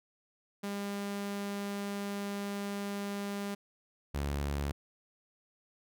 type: tone pair in turn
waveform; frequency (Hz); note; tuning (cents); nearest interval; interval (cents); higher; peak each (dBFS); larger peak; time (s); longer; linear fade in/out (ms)
sawtooth; 201.3 / 71.17; G3 / C#2; +46 / +46; octave + tritone; 1800; first; -31 / -28; second; 0.63-3.55 / 4.14-4.72; first; 10
effects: none